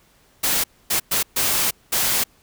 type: noise bursts at uneven times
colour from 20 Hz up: white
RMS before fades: -20 dBFS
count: 5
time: 0.43-0.64 / 0.9-1 / 1.11-1.23 / 1.36-1.71 / 1.92-2.24 s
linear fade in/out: 10 ms
effects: pink hiss -57 dBFS RMS until 2.42 s